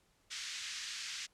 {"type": "band-pass noise", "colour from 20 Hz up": "white", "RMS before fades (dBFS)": -43, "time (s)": [0.3, 1.27], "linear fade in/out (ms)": 20, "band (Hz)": [1600, 6400], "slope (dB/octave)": 24, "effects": ["pink hiss -72 dBFS RMS until 1.33 s", "low-pass 11000 Hz 12 dB/octave"]}